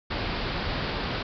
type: low-pass noise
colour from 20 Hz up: pink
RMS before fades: -30 dBFS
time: 0.1-1.23 s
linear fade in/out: 10 ms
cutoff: 5000 Hz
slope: 96 dB/octave
effects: none